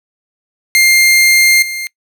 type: tone with level steps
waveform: sawtooth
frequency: 2110 Hz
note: C7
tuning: 14 cents sharp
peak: -3 / -16 dBFS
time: 0.75-1.87 s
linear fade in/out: 0 ms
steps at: 1.62 s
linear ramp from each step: 5 ms
effects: noise-tail reverb RT60 0.1 s tail -24 dB re dry